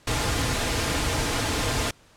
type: noise with comb filter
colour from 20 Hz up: pink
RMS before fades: -25 dBFS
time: 0.07-1.91 s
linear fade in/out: 5 ms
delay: 5.3 ms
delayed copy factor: -0.5
effects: pink hiss -56 dBFS RMS until 2.16 s + low-pass 9000 Hz 12 dB/octave